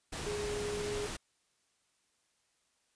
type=tone in noise; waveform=sine; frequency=415.3 Hz; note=G#4; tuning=in tune; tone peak=-35 dBFS; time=0.26-1.07 s; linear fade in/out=10 ms; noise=pink; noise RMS=-40 dBFS; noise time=0.12-1.17 s; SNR=+2 dB; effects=white hiss -75 dBFS RMS until 2.95 s + resampled to 22050 Hz